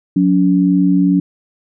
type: tone pair together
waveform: sine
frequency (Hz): 181.8 / 283.8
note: F#3 / C#4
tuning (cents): -30 / +41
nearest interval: minor sixth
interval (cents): 771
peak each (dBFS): -12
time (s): 0.16-1.2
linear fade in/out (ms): 5
effects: none